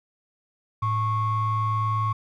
triangle ring-modulated tone, 604 Hz, D5, 48 cents sharp, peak -15 dBFS, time 0.82-2.13 s, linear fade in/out 10 ms, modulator 495 Hz, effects tanh soft clip ceiling -17 dBFS

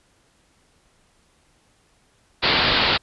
white low-pass noise, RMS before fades -19 dBFS, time 2.42-2.98 s, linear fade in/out 20 ms, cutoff 4700 Hz, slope 96 dB/octave, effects pink hiss -61 dBFS RMS until 3.02 s + resampled to 24000 Hz

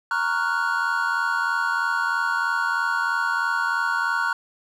triangle chord, Gb major seventh, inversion first, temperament equal, 932.3 / 1108.7 / 1396.9 / 1480 Hz, Bb5 / Db6 / F6 / Gb6, 0 / 0 / 0 / 0 cents, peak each -26 / -27 / -24 / -23 dBFS, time 0.11-4.33 s, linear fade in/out 2 ms, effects none

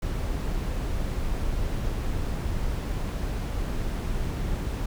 brown noise, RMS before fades -28 dBFS, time 0.02-4.86 s, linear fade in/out 5 ms, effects none

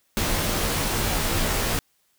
pink noise with comb filter, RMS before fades -24 dBFS, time 0.17-1.79 s, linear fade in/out 0 ms, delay 16 ms, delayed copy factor -0.6, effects white hiss -67 dBFS RMS until 2.18 s

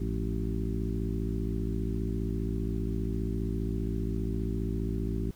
harmonic tone with a mistuned harmonic, 55 Hz, A1, in tune, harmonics 1 / 2 / 3 / 4 / 5 / 6 / 7, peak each -32 / -35 / -37 / -38 / -39 / -40 / -40 dBFS, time 0-5.31 s, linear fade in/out 5 ms, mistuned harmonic 3, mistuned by +110 cents, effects pink hiss -59 dBFS RMS until 5.35 s

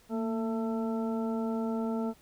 harmonic tone with a mistuned harmonic, 222.5 Hz, A3, 20 cents sharp, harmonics 1 / 2 / 3 / 4 / 6, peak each -30 / -36 / -40 / -42 / -46 dBFS, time 0.09-2.14 s, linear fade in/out 50 ms, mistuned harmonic 1, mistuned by +48 cents, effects pink hiss -61 dBFS RMS until 2.21 s

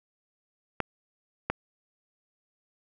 clicks, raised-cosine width 0.5 ms, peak -11 dBFS, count 2, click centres 0.803 / 1.5 s, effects none

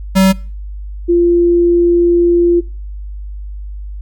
square / sine tone pair in turn, 190.6 / 345.7 Hz, G3 / F4, -48 / -18 cents, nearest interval minor seventh, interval 1030 cents, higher second, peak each -7 dBFS, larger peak neither, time 0.15-0.33 / 1.08-2.61 s, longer second, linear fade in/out 20 ms, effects noise-tail reverb RT60 0.4 s tail -23 dB re dry + added 50 Hz sine -23 dBFS peak until 4.01 s

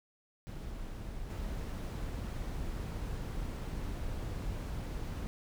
brown noise with level steps, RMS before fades -42 / -38 dBFS, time 0.47-5.27 s, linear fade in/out 0 ms, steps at 1.3 s, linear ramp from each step 2 ms, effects none

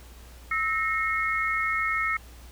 sine tone cluster, 1301 / 1847 / 2169 Hz, E6 / A#6 / C#7, -23 / -16 / -38 cents, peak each -28 / -30 / -27 dBFS, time 0.51-2.17 s, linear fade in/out 5 ms, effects added 60 Hz sine -45 dBFS peak until 2.51 s + pink hiss -52 dBFS RMS until 2.51 s

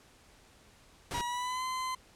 pink noise, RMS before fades -38 dBFS, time 1.11-1.21 s, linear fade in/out 0 ms
40% pulse tone with pitch glide, 960 to 1028.9 Hz, B5 to C6, -49 to -29 cents, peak -32 dBFS, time 1.14-1.95 s, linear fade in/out 5 ms, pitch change +120 cents, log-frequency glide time 1.24-1.64 s
effects pink hiss -60 dBFS RMS until 2.15 s + low-pass 10000 Hz 12 dB/octave

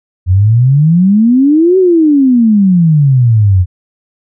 sine exponential two-way sweep, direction up then down, 87.31 to 383.1 to 87.31 Hz, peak -4 dBFS, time 0.26-3.66 s, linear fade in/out 50 ms, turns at 1.78 s, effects none

